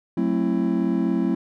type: chord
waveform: triangle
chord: F# half-diminished seventh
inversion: none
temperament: just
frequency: 185 / 222 / 266.4 / 333 Hz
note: F#3 / A3 / C4 / E4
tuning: 0 / +16 / +31 / +18 cents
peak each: -23 dBFS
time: 0.17-1.35 s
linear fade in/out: 5 ms
effects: none